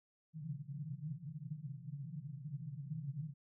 white band-pass noise, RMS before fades -45 dBFS, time 0.33-3.34 s, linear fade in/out 50 ms, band 130 to 160 Hz, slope 96 dB/octave, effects none

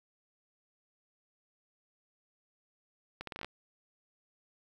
accelerating click train, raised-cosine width 0.3 ms, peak -24 dBFS, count 8, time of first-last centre 3.21-3.446 s, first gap 63 ms, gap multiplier 0.78, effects 9-bit

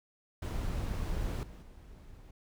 brown noise with level steps, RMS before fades -34 / -48 / -52 dBFS, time 0.42-2.31 s, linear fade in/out 5 ms, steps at 1.43 / 1.62 s, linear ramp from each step 2 ms, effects none

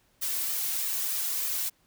blue noise with flanger, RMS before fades -30 dBFS, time 0.21-1.7 s, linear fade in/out 20 ms, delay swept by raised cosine 1.6 to 2.8 ms, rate 3.2 Hz, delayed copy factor +0.55, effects pink hiss -67 dBFS RMS until 1.86 s

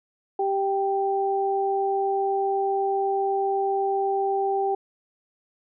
sine tone pair together, 392 / 784 Hz, G4 / G5, 0 / 0 cents, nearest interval octave, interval 1200 cents, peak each -24 dBFS, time 0.39-4.75 s, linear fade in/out 5 ms, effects none

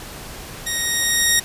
10% pulse tone with level ramp, 1874 Hz, A#6, 9 cents sharp, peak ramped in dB -13 to -4 dBFS, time 0.66-1.4 s, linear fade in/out 10 ms, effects pink hiss -35 dBFS RMS until 1.44 s + resampled to 32000 Hz

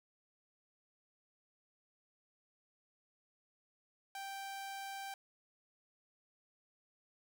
sawtooth tone, 784 Hz, G5, in tune, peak -39 dBFS, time 4.15-5.14 s, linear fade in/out 2 ms, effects none

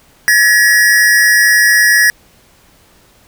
square tone pair together, 1698 / 1905.9 Hz, G#6 / A#6, +38 / +38 cents, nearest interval major second, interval 200 cents, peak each -10 dBFS, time 0.28-2.1 s, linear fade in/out 0 ms, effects pink hiss -48 dBFS RMS until 3.27 s

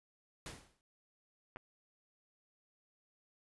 pink noise with exponential decay, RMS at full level -43 dBFS, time 0.46-0.81 s, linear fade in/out 1 ms, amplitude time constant 74 ms
clicks, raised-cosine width 0.5 ms, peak -30 / -33 dBFS, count 2, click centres 1.561 / 1.569 s
effects resampled to 24000 Hz

